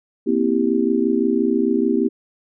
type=chord; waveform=sine; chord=C dominant seventh; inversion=third; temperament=just; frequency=235.5 / 261.6 / 327 / 392.4 Hz; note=Bb3 / C4 / E4 / G4; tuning=+18 / 0 / -14 / +2 cents; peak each=-21 dBFS; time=0.26-2.09 s; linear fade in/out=20 ms; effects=none